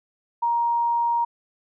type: tone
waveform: sine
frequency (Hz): 940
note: A#5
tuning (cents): +14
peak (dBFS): -19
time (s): 0.42-1.25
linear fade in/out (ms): 10
effects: none